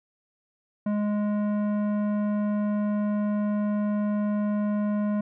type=tone with tanh clipping; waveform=sine; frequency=208 Hz; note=G#3; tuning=3 cents sharp; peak=-25 dBFS; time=0.86-5.21 s; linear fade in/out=5 ms; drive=13 dB; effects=none